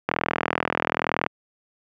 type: click train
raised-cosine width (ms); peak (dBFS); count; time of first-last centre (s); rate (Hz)
0.5; -5; 49; 0.09-1.264; 40.9
effects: high-pass 150 Hz 12 dB/octave